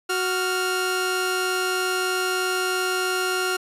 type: tone pair together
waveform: sawtooth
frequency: 370 / 1396.9 Hz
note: F#4 / F6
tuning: 0 / 0 cents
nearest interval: octave + major seventh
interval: 2300 cents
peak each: -21 dBFS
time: 0.09-3.57 s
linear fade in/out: 10 ms
effects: resampled to 32000 Hz